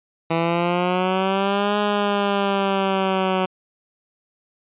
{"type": "exponential two-way sweep", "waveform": "10% pulse", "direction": "up then down", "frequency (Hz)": [164.2, 207.7, 186], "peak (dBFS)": -10, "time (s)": [0.3, 3.46], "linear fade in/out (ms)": 10, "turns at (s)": 1.78, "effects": ["resampled to 8000 Hz"]}